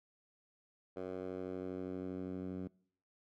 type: tone with band-pass filter sweep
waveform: 10% pulse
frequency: 92.5 Hz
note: F#2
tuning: in tune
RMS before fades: -42 dBFS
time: 0.96-2.68 s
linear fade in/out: 10 ms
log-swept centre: 500 to 210 Hz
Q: 1.3
effects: noise-tail reverb RT60 0.6 s tail -24 dB re dry